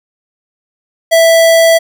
square tone, 659.3 Hz, E5, in tune, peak -5 dBFS, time 1.11-1.79 s, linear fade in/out 20 ms, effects none

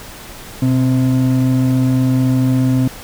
triangle ring-modulated tone, 193.2 Hz, G3, 25 cents flat, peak -6 dBFS, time 0.62-2.88 s, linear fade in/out 5 ms, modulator 67.1 Hz, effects pink hiss -34 dBFS RMS until 3.03 s

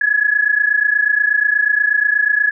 sine tone pair together, 1675.7 / 1704 Hz, G#6 / G#6, +15 / +44 cents, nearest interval unison, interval 29 cents, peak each -15 dBFS, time 0.01-2.51 s, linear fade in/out 5 ms, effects none

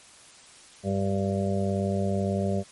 harmonic tone, 98 Hz, G2, in tune, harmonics 1 / 2 / 4 / 5 / 6 / 7, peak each -29 / -27 / -32 / -36 / -32 / -36 dBFS, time 0.83-2.64 s, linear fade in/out 50 ms, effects white hiss -51 dBFS RMS until 2.71 s + MP3 48 kbps

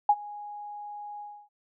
sine tone with ADSR envelope, 828 Hz, G#5, 5 cents flat, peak -14 dBFS, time 0.09-1.49 s, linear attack 4 ms, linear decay 52 ms, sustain -23 dB, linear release 290 ms, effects none

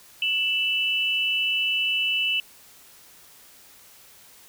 sine tone pair together, 2650 / 2965 Hz, E7 / F#7, +9 / +3 cents, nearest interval major second, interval 194 cents, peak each -24 dBFS, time 0.22-2.4 s, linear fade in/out 2 ms, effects white hiss -51 dBFS RMS until 4.48 s

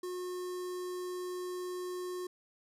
square tone with notch filter, 361.8 Hz, F#4, 39 cents flat, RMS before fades -39 dBFS, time 0.03-2.27 s, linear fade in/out 5 ms, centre 2400 Hz, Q 1, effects resampled to 32000 Hz

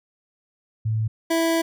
sine / 25% pulse tone pair in turn, 110 / 329.6 Hz, A2 / E4, 0 / 0 cents, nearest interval octave + perfect fifth, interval 1900 cents, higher second, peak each -20 / -15 dBFS, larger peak second, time 0.85-1.08 / 1.3-1.62 s, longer second, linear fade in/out 10 ms, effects none

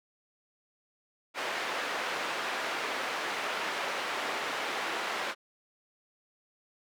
white band-pass noise, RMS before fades -34 dBFS, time 1.34-5.35 s, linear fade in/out 50 ms, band 390 to 2100 Hz, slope 12 dB/octave, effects none

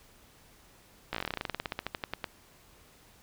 slowing click train, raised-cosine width 0.3 ms, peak -16 dBFS, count 24, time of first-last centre 1.13-2.243 s, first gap 16 ms, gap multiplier 1.09, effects pink hiss -59 dBFS RMS until 3.22 s

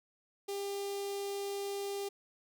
sawtooth tone with notch filter, 399.4 Hz, G4, 32 cents sharp, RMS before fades -38 dBFS, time 0.48-2.09 s, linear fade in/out 10 ms, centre 1500 Hz, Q 0.66, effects none

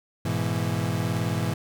35% pulse chord, E major, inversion first, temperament equal with one note detuned, 103.83 / 122.41 / 164.81 Hz, G#2 / B2 / E3, 0 / -15 / 0 cents, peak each -27 dBFS, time 0.25-1.54 s, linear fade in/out 5 ms, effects none

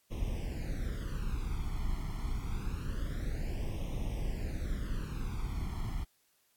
brown noise with flanger, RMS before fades -35 dBFS, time 0.1-6.05 s, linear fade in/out 20 ms, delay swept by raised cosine 0.33 to 0.95 ms, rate 0.26 Hz, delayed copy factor +0.9, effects white hiss -72 dBFS RMS until 6.56 s + AAC 64 kbps

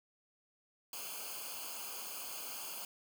white noise with comb filter, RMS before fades -44 dBFS, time 0.93-2.85 s, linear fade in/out 2 ms, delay 0.53 ms, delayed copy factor -1, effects none

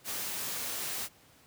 white noise, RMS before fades -36 dBFS, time 0.04-1.09 s, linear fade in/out 50 ms, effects pink hiss -60 dBFS RMS until 1.46 s + high-pass 80 Hz 12 dB/octave

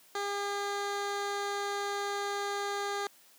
15% pulse tone with low-pass filter, 403.8 Hz, G#4, 49 cents flat, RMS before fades -34 dBFS, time 0.15-3.07 s, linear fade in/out 2 ms, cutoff 7000 Hz, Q 0.95, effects white hiss -60 dBFS RMS until 3.38 s + high-pass 200 Hz 12 dB/octave

